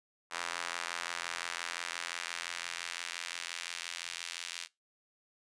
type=tone with high-pass filter sweep; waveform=square; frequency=42.89 Hz; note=F1; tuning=31 cents flat; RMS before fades=-40 dBFS; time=0.3-4.68 s; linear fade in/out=50 ms; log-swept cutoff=1200 to 2900 Hz; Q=0.98; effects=noise-tail reverb RT60 0.2 s tail -20 dB re dry + resampled to 22050 Hz